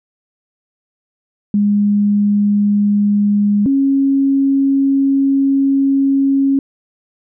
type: tone pair in turn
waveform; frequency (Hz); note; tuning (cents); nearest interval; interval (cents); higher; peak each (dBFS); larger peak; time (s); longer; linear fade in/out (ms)
sine; 205.1 / 273.8; G#3 / C#4; -21 / -21; perfect fourth; 500; second; -10; neither; 1.54-3.66 / 3.66-6.59; second; 2
effects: none